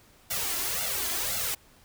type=noise with flanger; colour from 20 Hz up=white; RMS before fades=-30 dBFS; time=0.3-1.55 s; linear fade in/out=10 ms; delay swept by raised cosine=1.4 to 3 ms; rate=1.9 Hz; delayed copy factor=+0.8; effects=pink hiss -58 dBFS RMS until 1.84 s